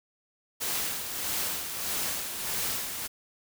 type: noise with tremolo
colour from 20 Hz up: white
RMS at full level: -30 dBFS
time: 0.6-3.08 s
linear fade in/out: 20 ms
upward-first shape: sine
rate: 1.6 Hz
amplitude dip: 50%
effects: none